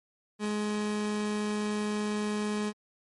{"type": "tone", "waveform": "30% pulse", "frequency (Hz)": 210, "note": "G#3", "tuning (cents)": 19, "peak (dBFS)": -26, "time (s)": [0.39, 2.73], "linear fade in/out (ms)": 50, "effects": ["MP3 48 kbps"]}